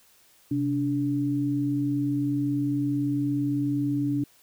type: tone pair together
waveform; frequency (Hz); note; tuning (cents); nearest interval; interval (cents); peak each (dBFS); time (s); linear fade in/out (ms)
sine; 130.81 / 288.6; C3 / D4; 0 / -30; octave + major second; 1370; -29 / -24; 0.51-4.24; 5
effects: white hiss -59 dBFS RMS until 4.42 s